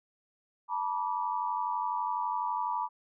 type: tone cluster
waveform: sine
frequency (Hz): 878 / 970 / 1166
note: A5 / B5 / D6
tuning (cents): -4 / -31 / -13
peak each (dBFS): -35 / -31 / -37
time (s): 0.68-2.89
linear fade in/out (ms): 50
effects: none